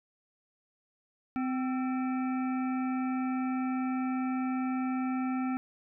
harmonic tone with a mistuned harmonic, 257.5 Hz, C4, 28 cents flat, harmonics 1 / 3 / 5 / 7 / 9 / 10, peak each -29 / -39 / -41 / -51 / -47 / -55 dBFS, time 1.36-5.57 s, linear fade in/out 0 ms, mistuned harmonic 5, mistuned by +66 cents, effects none

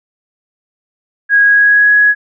sine tone with pitch glide, 1647 to 1673.9 Hz, G#6 to G#6, -15 to +13 cents, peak -5 dBFS, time 1.29-2.15 s, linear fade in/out 50 ms, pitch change +28 cents, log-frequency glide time 1.44-1.93 s, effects none

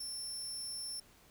25% pulse tone, 5380 Hz, E8, 34 cents sharp, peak -35 dBFS, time 0-1 s, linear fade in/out 5 ms, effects pink hiss -63 dBFS RMS until 1.3 s

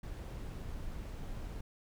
brown noise, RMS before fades -42 dBFS, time 0.03-1.61 s, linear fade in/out 5 ms, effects none

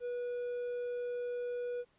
triangle tone, 487 Hz, B4, 24 cents flat, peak -33 dBFS, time 0-1.85 s, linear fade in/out 50 ms, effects pink hiss -71 dBFS RMS until 1.98 s + resampled to 8000 Hz

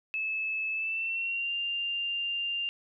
sine tone with pitch glide, 2606 to 2793 Hz, E7 to F7, -20 to -1 cents, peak -29 dBFS, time 0.14-2.69 s, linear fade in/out 0 ms, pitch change +119 cents, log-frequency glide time 0.71-1.53 s, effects none

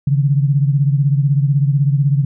sine beating tone pair, 138.59 / 154.59 Hz, C#3 / D#3, 0 / -11 cents, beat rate 16 Hz, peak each -12 / -18 dBFS, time 0.07-2.25 s, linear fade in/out 5 ms, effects none

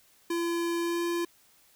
square tone with pitch glide, 340 to 343 Hz, F4 to F4, -46 to -31 cents, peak -28 dBFS, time 0.3-1.25 s, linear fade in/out 5 ms, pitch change +15 cents, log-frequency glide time 0.8-1.03 s, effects white hiss -62 dBFS RMS until 1.75 s

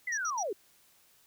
sine linear sweep, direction down, 2053 to 349.7 Hz, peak -31 dBFS, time 0.07-0.53 s, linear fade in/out 5 ms
sine tone bursts, 5800 Hz, F#8, 35 cents flat, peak -33 dBFS, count 3, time 0.12-0.431 s, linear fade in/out 5 ms, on 55 ms, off 73 ms
effects white hiss -64 dBFS RMS until 1.26 s

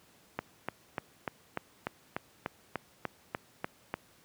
click train, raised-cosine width 0.5 ms, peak -17 dBFS, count 13, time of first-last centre 0.39-3.94 s, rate 3.38 Hz, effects pink hiss -62 dBFS RMS until 4.24 s + high-pass 100 Hz 12 dB/octave

